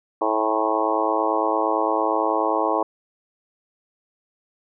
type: harmonic tone with a mistuned harmonic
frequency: 109 Hz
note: A2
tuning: 16 cents flat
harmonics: 3 / 4 / 5 / 6 / 7 / 8 / 9 / 10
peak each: -27 / -27 / -27 / -27 / -27 / -27 / -27 / -27 dBFS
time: 0.21-2.83 s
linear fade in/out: 5 ms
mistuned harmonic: 7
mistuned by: +46 cents
effects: none